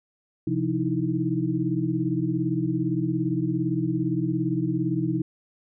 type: tone cluster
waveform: sine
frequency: 131.1 / 172.7 / 308.4 / 325.9 Hz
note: C3 / F3 / D#4 / E4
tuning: +4 / -19 / -15 / -20 cents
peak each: -28 dBFS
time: 0.47-5.22 s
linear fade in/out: 5 ms
effects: none